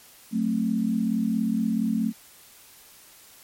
sine chord, F# diminished, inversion none, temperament just, 185 / 222 / 266.4 Hz, F#3 / A3 / C4, 0 / +16 / +31 cents, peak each -29 / -23 / -29 dBFS, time 0.31-2.13 s, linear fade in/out 50 ms, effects white hiss -51 dBFS RMS until 3.43 s + MP3 64 kbps

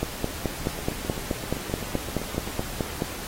two click trains, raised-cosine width 2 ms, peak -21 / -11 dBFS, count 16 / 15, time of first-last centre 0.66-2.606 / 0.03-3.021 s, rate 7.71 / 4.68 Hz, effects pink hiss -36 dBFS RMS until 3.27 s + AAC 48 kbps

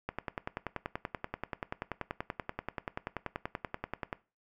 click train, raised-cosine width 0.5 ms, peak -19 dBFS, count 43, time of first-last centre 0.09-4.128 s, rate 10.4 Hz, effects noise-tail reverb RT60 0.3 s tail -19 dB re dry

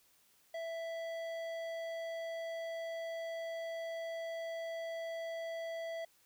square tone with low-pass filter, 661 Hz, E5, 5 cents sharp, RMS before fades -41 dBFS, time 0.54-6.05 s, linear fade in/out 5 ms, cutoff 4000 Hz, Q 0.56, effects white hiss -69 dBFS RMS until 6.25 s

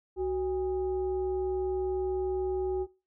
sine tone with frequency modulation, 373.4 Hz, F#4, 16 cents sharp, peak -27 dBFS, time 0.16-2.87 s, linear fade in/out 50 ms, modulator 437 Hz, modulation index 0.44, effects noise-tail reverb RT60 0.3 s tail -21 dB re dry

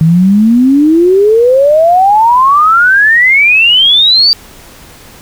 sine exponential sweep, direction up, 156.1 to 4699 Hz, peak -3 dBFS, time 0.01-4.33 s, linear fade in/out 0 ms, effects pink hiss -35 dBFS RMS until 5.21 s

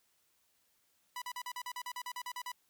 sawtooth tone bursts, 987.8 Hz, B5, in tune, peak -35 dBFS, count 14, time 1.16-2.518 s, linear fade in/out 2 ms, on 58 ms, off 42 ms, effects white hiss -74 dBFS RMS until 2.69 s

